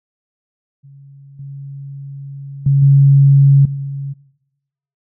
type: tone with level steps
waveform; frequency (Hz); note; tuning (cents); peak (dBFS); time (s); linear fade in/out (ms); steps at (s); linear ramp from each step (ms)
sine; 138.9; C#3; +4; -37 / -27 / -8 / -5 / -21; 0.83-4.14; 20; 1.39 / 2.66 / 2.82 / 3.65; 5
effects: noise-tail reverb RT60 0.9 s tail -20 dB re dry